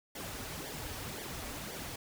pink noise with flanger, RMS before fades -42 dBFS, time 0.15-1.96 s, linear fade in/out 5 ms, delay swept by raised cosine 0.75 to 5.95 ms, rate 1.9 Hz, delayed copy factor -0.7, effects none

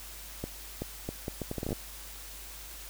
accelerating click train, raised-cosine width 2 ms, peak -20 dBFS, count 13, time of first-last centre 0.44-1.729 s, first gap 380 ms, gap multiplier 0.71, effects added 50 Hz sine -48 dBFS peak until 2.89 s + white hiss -46 dBFS RMS until 2.89 s

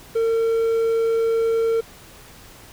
triangle tone, 454.8 Hz, A#4, 43 cents flat, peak -15 dBFS, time 0.15-1.81 s, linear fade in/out 10 ms, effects pink hiss -45 dBFS RMS until 2.72 s

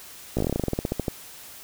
slowing click train, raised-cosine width 2 ms, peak -11 dBFS, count 18, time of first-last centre 0.37-1.082 s, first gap 16 ms, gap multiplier 1.11, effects white hiss -44 dBFS RMS until 1.63 s

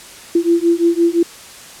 sine beating tone pair, 336.5 / 342.3 Hz, E4 / F4, +36 / -35 cents, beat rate 5.8 Hz, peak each -14 dBFS, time 0.35-1.23 s, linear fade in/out 5 ms, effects white hiss -37 dBFS RMS until 1.8 s + low-pass 10000 Hz 12 dB/octave

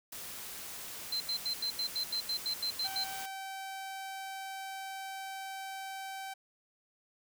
white noise, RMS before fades -44 dBFS, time 0.12-3.26 s, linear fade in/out 5 ms
sine tone bursts, 4100 Hz, C8, 36 cents flat, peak -31 dBFS, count 12, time 1.12-3.04 s, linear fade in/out 5 ms, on 83 ms, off 84 ms
sawtooth tone, 773 Hz, G5, 24 cents flat, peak -36 dBFS, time 2.84-6.34 s, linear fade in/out 10 ms
effects none

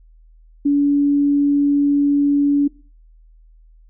sine tone, 285.7 Hz, D4, 48 cents flat, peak -12 dBFS, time 0.65-2.68 s, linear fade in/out 10 ms, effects noise-tail reverb RT60 0.4 s tail -22 dB re dry + added 40 Hz sine -45 dBFS peak until 3.89 s

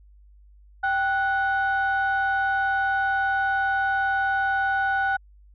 sine tone pair together, 781.4 / 1475 Hz, G5 / F#6, -6 / -6 cents, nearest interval major seventh, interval 1100 cents, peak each -22 dBFS, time 0.83-5.17 s, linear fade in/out 10 ms, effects tanh soft clip ceiling -16 dBFS + added 50 Hz sine -49 dBFS peak until 5.54 s

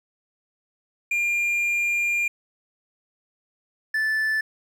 triangle tone pair in turn, 2400 / 1752.3 Hz, D7 / A6, +37 / -8 cents, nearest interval perfect fourth, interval 545 cents, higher first, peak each -19 dBFS, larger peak neither, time 1.11-2.28 / 3.94-4.41 s, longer first, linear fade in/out 5 ms, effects 9-bit

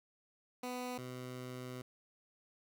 15% pulse tone pair in turn, 249.2 / 126.38 Hz, B3 / B2, +16 / +40 cents, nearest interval octave, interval 1176 cents, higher first, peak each -33 / -37 dBFS, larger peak first, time 0.63-0.98 / 0.98-1.82 s, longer second, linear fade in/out 5 ms, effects none

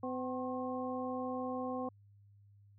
harmonic tone with a mistuned harmonic, 254.2 Hz, C4, 50 cents flat, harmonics 1 / 2 / 3 / 4, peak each -39 / -40 / -43 / -44 dBFS, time 0.03-1.89 s, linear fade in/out 5 ms, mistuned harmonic 4, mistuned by +90 cents, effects added 101 Hz sine -59 dBFS peak until 2.78 s

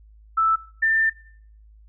sine tone pair in turn, 1318.5 / 1788.7 Hz, E6 / A6, 0 / +28 cents, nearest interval perfect fourth, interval 528 cents, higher second, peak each -16 dBFS, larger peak neither, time 0.37-0.56 / 0.82-1.1 s, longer second, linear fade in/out 10 ms, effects noise-tail reverb RT60 0.6 s tail -22 dB re dry + added 53 Hz sine -47 dBFS peak until 1.88 s

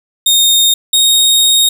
sawtooth tone pair in turn, 3689 / 3728 Hz, A#7 / A#7, -19 / -1 cents, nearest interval unison, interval 18 cents, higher second, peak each -4 dBFS, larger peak neither, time 0.26-0.74 / 0.93-1.69 s, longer second, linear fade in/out 5 ms, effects none

